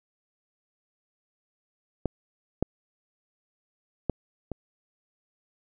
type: clicks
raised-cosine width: 2 ms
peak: -12 / -10 / -11 / -19 dBFS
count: 4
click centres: 2.057 / 2.626 / 4.097 / 4.517 s
effects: none